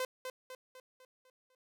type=tone with echo; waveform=sawtooth; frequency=513 Hz; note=C5; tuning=34 cents flat; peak=-29 dBFS; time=0-0.05 s; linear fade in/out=2 ms; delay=250 ms; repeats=6; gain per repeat=-6 dB; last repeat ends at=1.55 s; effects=none